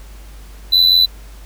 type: tone with amplitude modulation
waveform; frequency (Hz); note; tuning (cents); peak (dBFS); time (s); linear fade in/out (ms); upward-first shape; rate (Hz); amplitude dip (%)
triangle; 3996; B7; +20; -4; 0.72-1.06; 10; sine; 86.4; 65
effects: added 50 Hz sine -34 dBFS peak until 1.45 s + pink hiss -45 dBFS RMS until 1.45 s